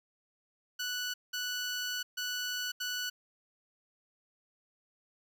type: tone bursts at uneven times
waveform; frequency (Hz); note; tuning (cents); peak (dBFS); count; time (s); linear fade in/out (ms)
15% pulse; 1481; F#6; +1; -27; 4; 0.79-1.14 / 1.33-2.03 / 2.17-2.72 / 2.8-3.1; 10
effects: none